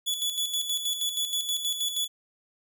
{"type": "tone with tremolo", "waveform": "sawtooth", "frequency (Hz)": 3423, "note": "A7", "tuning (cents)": -48, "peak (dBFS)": -22, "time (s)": [0.06, 2.08], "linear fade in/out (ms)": 20, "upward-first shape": "square", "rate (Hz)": 6.3, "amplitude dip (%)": 55, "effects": []}